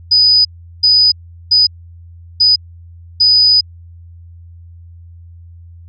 sine tone bursts at uneven times, 4978 Hz, D#8, in tune, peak -6 dBFS, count 5, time 0.11-0.45 / 0.83-1.12 / 1.51-1.67 / 2.4-2.56 / 3.2-3.61 s, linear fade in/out 10 ms, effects added 85 Hz sine -34 dBFS peak until 5.88 s

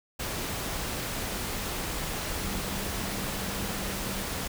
sine tone in noise, 196 Hz, G3, in tune, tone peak -39 dBFS, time 2.4-4.22 s, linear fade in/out 10 ms, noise pink, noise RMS -33 dBFS, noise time 0.19-4.48 s, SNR -9 dB, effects none

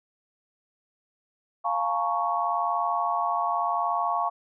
sine chord, Bb minor seventh, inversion second, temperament equal with one note detuned, 698.5 / 851.5 / 932.3 / 1108.7 Hz, F5 / Ab5 / Bb5 / Db6, 0 / +43 / 0 / 0 cents, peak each -28 / -31 / -31 / -27 dBFS, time 1.64-4.3 s, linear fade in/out 20 ms, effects none

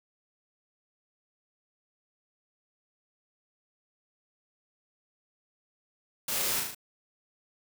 white noise with echo, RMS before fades -32 dBFS, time 6.28-6.6 s, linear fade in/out 5 ms, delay 37 ms, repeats 4, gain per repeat -3 dB, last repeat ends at 6.748 s, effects none

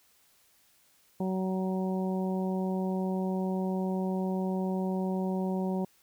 harmonic tone, 187.5 Hz, F#3, 23 cents sharp, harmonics 1 / 2 / 3 / 4 / 5, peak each -29 / -35 / -39 / -41 / -43 dBFS, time 1.2-5.85 s, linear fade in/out 5 ms, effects white hiss -65 dBFS RMS until 6.02 s

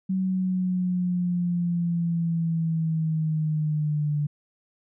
sine linear sweep, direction down, 189.1 to 146.83 Hz, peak -22 dBFS, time 0.09-4.27 s, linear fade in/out 10 ms, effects none

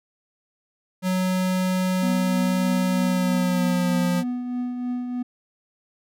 square tone with pitch glide, 185 to 177.57 Hz, F#3 to F3, 0 to +29 cents, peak -21 dBFS, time 1.02-4.24 s, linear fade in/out 50 ms, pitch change -71 cents, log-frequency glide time 2.93-3.99 s
triangle tone with tremolo, 246.9 Hz, B3, in tune, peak -21 dBFS, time 2.02-5.23 s, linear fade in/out 10 ms, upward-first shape triangle, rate 3.2 Hz, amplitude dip 45%
effects none

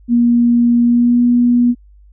sine tone with pitch glide, 238.1 to 242.1 Hz, A#3 to B3, +37 to -34 cents, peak -8 dBFS, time 0.08-1.75 s, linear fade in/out 50 ms, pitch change +29 cents, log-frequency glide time 0.83-1.22 s, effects added 50 Hz sine -41 dBFS peak until 2.12 s

